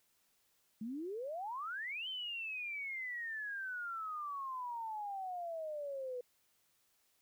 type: exponential two-way sweep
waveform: sine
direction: up then down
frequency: 209.1 to 3124 to 487.9 Hz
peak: -39 dBFS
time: 0.81-6.21 s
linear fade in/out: 5 ms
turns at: 2.08 s
effects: white hiss -75 dBFS RMS until 7.21 s